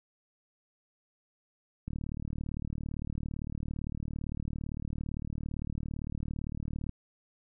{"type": "click train", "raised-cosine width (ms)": 5, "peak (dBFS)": -24, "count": 190, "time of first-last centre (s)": [1.88, 6.893], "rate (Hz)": 37.7, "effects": []}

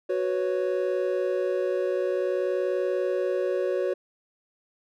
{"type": "chord", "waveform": "triangle", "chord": "F# suspended fourth", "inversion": "none", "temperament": "equal", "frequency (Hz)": [370, 493.9, 554.4], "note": ["F#4", "B4", "C#5"], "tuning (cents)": [0, 0, 0], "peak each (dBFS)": [-25, -28, -26], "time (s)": [0.09, 3.94], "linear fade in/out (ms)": 10, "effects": []}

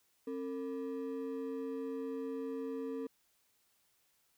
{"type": "ring-modulated tone", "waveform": "triangle", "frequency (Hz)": 361.4, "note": "F#4", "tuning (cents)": -41, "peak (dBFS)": -32, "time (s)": [0.27, 3.07], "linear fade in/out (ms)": 5, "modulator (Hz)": 92.5, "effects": ["white hiss -74 dBFS RMS until 4.37 s"]}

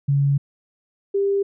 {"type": "tone pair in turn", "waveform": "sine", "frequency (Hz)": [140.5, 397.4], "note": ["C#3", "G4"], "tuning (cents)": [24, 24], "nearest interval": "octave + tritone", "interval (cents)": 1800, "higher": "second", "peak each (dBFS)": [-15, -17], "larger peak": "first", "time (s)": [[0.08, 0.38], [1.14, 1.43]], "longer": "first", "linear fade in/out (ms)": 10, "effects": []}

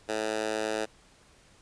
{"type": "tone with high-pass filter", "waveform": "10% pulse", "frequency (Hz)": 108.7, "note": "A2", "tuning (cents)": -21, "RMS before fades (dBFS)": -31, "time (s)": [0.08, 0.86], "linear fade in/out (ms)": 20, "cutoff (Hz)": 440, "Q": 1.1, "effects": ["pink hiss -59 dBFS RMS until 1.61 s", "resampled to 22050 Hz"]}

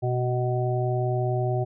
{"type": "harmonic tone with a mistuned harmonic", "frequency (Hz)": 124.7, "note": "B2", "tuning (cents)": 17, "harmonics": [1, 3, 5, 6], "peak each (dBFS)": [-24, -29, -31, -32], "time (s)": [0.02, 1.65], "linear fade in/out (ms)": 20, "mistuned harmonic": 1, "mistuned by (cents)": -20, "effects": []}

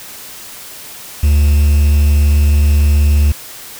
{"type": "tone with quantisation", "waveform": "triangle", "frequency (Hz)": 73.42, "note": "D2", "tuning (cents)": 0, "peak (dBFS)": -5, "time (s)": [1.23, 3.32], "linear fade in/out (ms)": 5, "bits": 5, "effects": ["white hiss -32 dBFS RMS until 3.79 s"]}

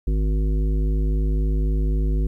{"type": "harmonic tone", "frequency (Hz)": 51.9, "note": "G#1", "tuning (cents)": 0, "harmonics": [1, 3, 5, 7, 9], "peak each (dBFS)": [-18, -29, -33, -35, -42], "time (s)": [0.07, 2.27], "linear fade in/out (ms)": 5, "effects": ["10-bit"]}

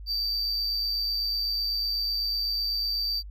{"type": "tone with amplitude modulation", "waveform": "triangle", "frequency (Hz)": 4645, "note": "D8", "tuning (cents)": -20, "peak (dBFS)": -23, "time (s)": [0.06, 3.23], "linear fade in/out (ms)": 50, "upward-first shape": "sine", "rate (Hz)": 108, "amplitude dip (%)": 35, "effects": ["added 50 Hz sine -38 dBFS peak until 3.3 s"]}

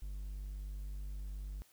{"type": "tone", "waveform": "triangle", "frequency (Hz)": 49.52, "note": "G1", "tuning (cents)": 18, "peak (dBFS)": -38, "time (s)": [0.02, 1.62], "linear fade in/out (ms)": 0, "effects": ["white hiss -67 dBFS RMS until 1.72 s"]}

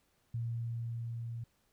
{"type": "tone with level ramp", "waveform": "sine", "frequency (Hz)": 116.54, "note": "A#2", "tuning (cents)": 0, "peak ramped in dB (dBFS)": [-33, -38], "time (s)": [0.34, 1.44], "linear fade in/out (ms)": 5, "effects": ["pink hiss -74 dBFS RMS until 1.72 s"]}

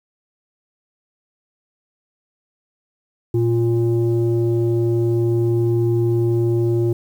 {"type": "tone pair together", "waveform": "sine", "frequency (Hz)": [116.53, 349.2], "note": ["A#2", "F4"], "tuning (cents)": [0, 0], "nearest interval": "octave + perfect fifth", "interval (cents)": 1900, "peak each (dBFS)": [-16, -16], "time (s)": [3.34, 6.93], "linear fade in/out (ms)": 5, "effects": ["tanh soft clip ceiling -11 dBFS", "8-bit"]}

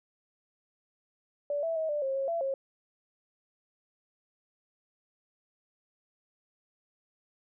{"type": "tone with pitch steps", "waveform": "sine", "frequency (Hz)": [579, 658, 637, 591, 537, 543, 673, 541], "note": ["D5", "E5", "D#5", "D5", "C5", "C#5", "E5", "C#5"], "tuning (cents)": [-25, -3, 41, 11, 45, -36, 36, -42], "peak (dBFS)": -28, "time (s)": [1.5, 2.54], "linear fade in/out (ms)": 2, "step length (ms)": 130, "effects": []}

